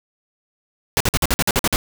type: noise bursts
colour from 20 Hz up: pink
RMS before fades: -17 dBFS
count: 10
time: 0.97-1.76 s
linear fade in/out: 0 ms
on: 34 ms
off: 50 ms
effects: none